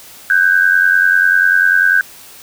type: tone pair together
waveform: sine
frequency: 1516 / 1606.1 Hz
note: F#6 / G6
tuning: +42 / +42 cents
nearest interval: minor second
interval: 100 cents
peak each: -11 dBFS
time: 0.3-2.01 s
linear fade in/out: 2 ms
effects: white hiss -38 dBFS RMS until 2.42 s